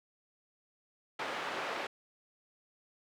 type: band-pass noise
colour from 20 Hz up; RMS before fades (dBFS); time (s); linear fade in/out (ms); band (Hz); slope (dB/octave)
pink; -38; 1.19-1.87; 5; 540 to 2500; 12
effects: none